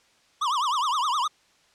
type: tone with vibrato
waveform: square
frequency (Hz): 1091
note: C#6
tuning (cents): -28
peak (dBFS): -23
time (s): 0.41-1.28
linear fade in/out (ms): 10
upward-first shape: triangle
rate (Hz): 9.7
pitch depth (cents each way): 290
effects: white hiss -61 dBFS RMS until 1.74 s + low-pass 6000 Hz 12 dB/octave